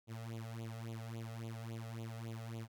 sawtooth tone with flanger, 113.8 Hz, A#2, 41 cents flat, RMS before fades -45 dBFS, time 0.07-2.68 s, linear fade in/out 50 ms, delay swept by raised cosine 0.28 to 1.58 ms, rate 3.6 Hz, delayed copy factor +1, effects none

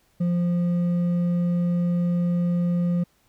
sine tone with hard clipping, 174.61 Hz, F3, in tune, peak -21 dBFS, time 0.2-3.04 s, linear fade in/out 10 ms, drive 4 dB, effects pink hiss -64 dBFS RMS until 3.28 s

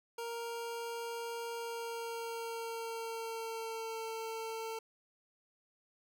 25% pulse tone with pitch glide, 466.2 to 448.8 Hz, A#4 to A4, 0 to +34 cents, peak -35 dBFS, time 0.18-4.79 s, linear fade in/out 5 ms, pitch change -66 cents, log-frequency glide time 1.54-4.03 s, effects none

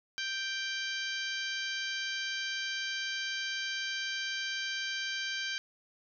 harmonic tone, 784 Hz, G5, in tune, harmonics 2 / 3 / 4 / 5 / 6 / 7 / 8, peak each -37 / -41 / -39 / -44 / -42 / -48 / -47 dBFS, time 0.18-5.58 s, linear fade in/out 0 ms, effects none

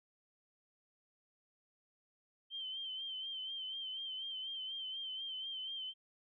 sine tone with vibrato, 3116 Hz, G7, 11 cents flat, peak -40 dBFS, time 2.5-5.94 s, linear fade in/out 50 ms, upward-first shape sine, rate 4.1 Hz, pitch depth 49 cents each way, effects none

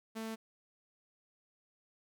sawtooth tone, 222.6 Hz, A3, 20 cents sharp, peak -35 dBFS, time 0.15-0.36 s, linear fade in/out 20 ms, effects none

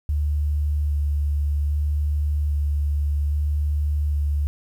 sine tone with vibrato, 73.42 Hz, D2, in tune, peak -19 dBFS, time 0.09-4.47 s, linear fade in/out 0 ms, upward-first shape square, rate 0.62 Hz, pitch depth 12 cents each way, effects 9-bit

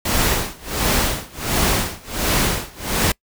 pink noise with tremolo, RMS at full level -17 dBFS, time 0.05-3.12 s, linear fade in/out 5 ms, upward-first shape sine, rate 1.4 Hz, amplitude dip 95%, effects noise-tail reverb RT60 0.1 s tail -25 dB re dry

